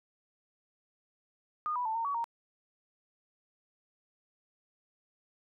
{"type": "tone with pitch steps", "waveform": "sine", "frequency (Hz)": [1224, 984, 884, 916, 1131, 930], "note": ["D#6", "B5", "A5", "A#5", "C#6", "A#5"], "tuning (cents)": [-29, -7, 8, -31, 34, -4], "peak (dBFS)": -30, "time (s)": [1.66, 2.242], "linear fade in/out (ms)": 0, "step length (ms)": 97, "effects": []}